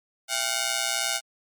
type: ring-modulated tone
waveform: 5% pulse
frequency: 732 Hz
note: F#5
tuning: 19 cents flat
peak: -10 dBFS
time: 0.28-1.21 s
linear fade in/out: 50 ms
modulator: 61.1 Hz
effects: MP3 96 kbps